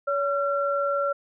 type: tone pair together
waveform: sine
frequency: 566 / 1363.4 Hz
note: C#5 / F6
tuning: +36 / -42 cents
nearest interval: octave + minor third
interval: 1522 cents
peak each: -24 / -26 dBFS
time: 0.07-1.13 s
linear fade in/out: 10 ms
effects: none